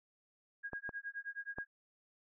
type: tone with tremolo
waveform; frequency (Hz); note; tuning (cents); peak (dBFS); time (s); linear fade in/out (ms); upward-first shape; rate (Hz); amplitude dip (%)
sine; 1635; G#6; -28; -38; 0.63-1.67; 20; sine; 9.5; 100
type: clicks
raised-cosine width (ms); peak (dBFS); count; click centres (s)
1; -29; 3; 0.733 / 0.892 / 1.585
effects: none